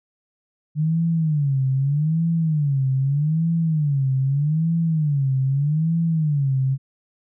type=tone with vibrato; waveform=sine; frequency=148.6 Hz; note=D3; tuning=21 cents sharp; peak=-17 dBFS; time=0.75-6.78 s; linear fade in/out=50 ms; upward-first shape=sine; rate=0.81 Hz; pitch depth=200 cents each way; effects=none